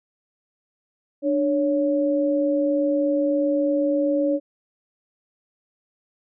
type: tone pair together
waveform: sine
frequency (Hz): 296.1 / 559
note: D4 / C#5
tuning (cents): +14 / +14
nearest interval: major seventh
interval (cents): 1100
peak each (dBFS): -21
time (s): 1.22-4.4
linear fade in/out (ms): 50
effects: none